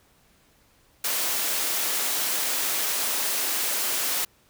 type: high-pass noise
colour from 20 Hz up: white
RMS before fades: -26 dBFS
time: 1.04-4.25 s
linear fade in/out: 5 ms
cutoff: 300 Hz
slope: 12 dB/octave
effects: pink hiss -61 dBFS RMS until 4.49 s